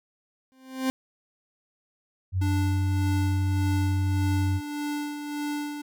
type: tone with exponential growth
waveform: 40% pulse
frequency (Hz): 261.6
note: C4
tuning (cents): 0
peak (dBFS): -20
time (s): 0.52-0.9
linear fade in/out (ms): 0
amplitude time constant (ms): 82
type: tone with pitch glide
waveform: sine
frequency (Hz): 93.2 to 93.9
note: F#2 to F#2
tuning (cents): +13 to +26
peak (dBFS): -22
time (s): 2.32-4.61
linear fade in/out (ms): 50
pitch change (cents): +13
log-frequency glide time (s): 2.49-2.81
type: tone with tremolo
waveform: square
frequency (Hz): 293.7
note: D4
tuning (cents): 0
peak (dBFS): -28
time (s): 2.41-5.82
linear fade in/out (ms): 10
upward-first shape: sine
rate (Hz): 1.7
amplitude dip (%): 50
effects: none